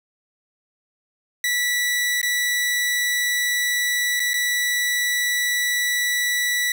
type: tone with dropouts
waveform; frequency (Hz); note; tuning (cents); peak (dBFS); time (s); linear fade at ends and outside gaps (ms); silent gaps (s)
sawtooth; 1956; B6; -17; -16; 1.44-6.72; 2; 2.215-2.229 / 4.196-4.201 / 4.334-4.34
effects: none